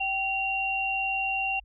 sine tone pair together, 774.2 / 2759 Hz, G5 / F7, -22 / -22 cents, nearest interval octave + minor seventh, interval 2200 cents, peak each -30 / -27 dBFS, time 0-1.6 s, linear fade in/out 10 ms, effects added 50 Hz sine -50 dBFS peak until 1.64 s

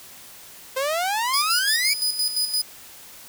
sawtooth exponential sweep, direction up, 513 to 2336 Hz, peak -18 dBFS, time 0.76-1.94 s, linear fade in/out 10 ms
sawtooth tone with tremolo, 4978 Hz, D#8, in tune, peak -17 dBFS, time 1.33-2.62 s, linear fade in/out 10 ms, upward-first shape square, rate 5.8 Hz, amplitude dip 60%
effects white hiss -44 dBFS RMS until 3.28 s

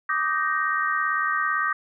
sine chord, Eb major seventh, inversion third, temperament just, 1166.7 / 1244.5 / 1555.6 / 1866.8 Hz, D6 / Eb6 / G6 / Bb6, -12 / 0 / -14 / +2 cents, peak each -27 dBFS, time 0.09-1.73 s, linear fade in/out 5 ms, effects none

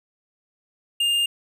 sine tone with tanh clipping, 2812 Hz, F7, 11 cents sharp, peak -20 dBFS, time 1-1.26 s, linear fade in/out 5 ms, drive 10 dB, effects none

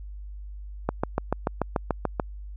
click train, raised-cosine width 1 ms, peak -9 dBFS, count 10, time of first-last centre 0.89-2.198 s, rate 6.88 Hz, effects added 50 Hz sine -36 dBFS peak until 2.56 s

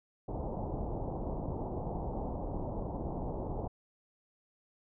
pink low-pass noise, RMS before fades -37 dBFS, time 0.28-3.68 s, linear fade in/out 10 ms, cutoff 910 Hz, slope 48 dB/octave, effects none

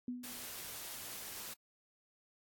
sine tone with exponential decay, 246.9 Hz, B3, in tune, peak -35 dBFS, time 0.08-0.54 s, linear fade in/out 2 ms, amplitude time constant 100 ms
white noise, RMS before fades -46 dBFS, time 0.23-1.54 s, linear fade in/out 10 ms
effects AAC 64 kbps

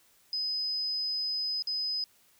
sine tone with dropouts, 5030 Hz, D#8, 18 cents sharp, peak -29 dBFS, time 0.33-2.04 s, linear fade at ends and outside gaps 1 ms, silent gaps 1.623-1.672 s, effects white hiss -64 dBFS RMS until 2.39 s

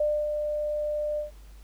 sine tone with ADSR envelope, 598 Hz, D5, 31 cents sharp, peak -21 dBFS, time 0-1.31 s, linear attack 5 ms, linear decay 260 ms, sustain -5 dB, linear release 130 ms, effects added 50 Hz sine -45 dBFS peak until 1.63 s + pink hiss -59 dBFS RMS until 1.63 s

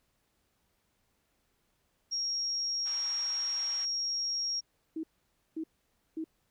sine tone, 5588 Hz, F8, in tune, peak -30 dBFS, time 2.11-4.61 s, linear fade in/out 20 ms
pink band-pass noise, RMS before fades -50 dBFS, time 2.85-3.86 s, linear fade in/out 20 ms, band 820 to 7000 Hz, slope 24 dB/octave
sine tone bursts, 319.6 Hz, D#4, 47 cents sharp, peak -33 dBFS, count 3, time 4.96-6.242 s, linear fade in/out 5 ms, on 74 ms, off 530 ms
effects pink hiss -75 dBFS RMS until 6.5 s

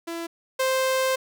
sawtooth tone pair in turn, 335.3 / 523.4 Hz, E4 / C5, +30 / 0 cents, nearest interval minor sixth, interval 770 cents, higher second, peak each -26 / -17 dBFS, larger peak second, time 0.07-0.27 / 0.59-1.16 s, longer second, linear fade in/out 10 ms, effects none

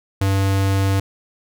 square tone, 97.4 Hz, G2, 11 cents flat, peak -16 dBFS, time 0.21-1 s, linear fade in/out 5 ms, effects none

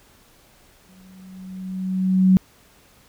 sine tone with exponential growth, 187.2 Hz, F#3, 20 cents sharp, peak -9 dBFS, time 0.89-2.37 s, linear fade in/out 0 ms, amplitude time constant 320 ms, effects pink hiss -54 dBFS RMS until 3.08 s

